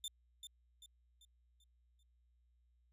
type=tone with echo; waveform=sawtooth; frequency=3565 Hz; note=A7; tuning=22 cents sharp; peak=-38 dBFS; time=0.04-0.08 s; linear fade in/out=2 ms; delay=390 ms; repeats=5; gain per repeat=-7 dB; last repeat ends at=2.03 s; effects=added 60 Hz sine -70 dBFS peak until 2.92 s + resampled to 32000 Hz